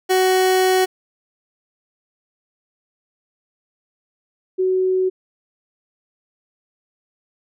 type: tone pair in turn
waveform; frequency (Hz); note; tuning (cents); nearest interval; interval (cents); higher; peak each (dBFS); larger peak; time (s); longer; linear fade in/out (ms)
30% pulse / sine; 373.2 / 373.2; F#4 / F#4; +15 / +15; unison; 0; neither; -11 / -15; first; 0.09-0.86 / 4.58-5.1; first; 20
effects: none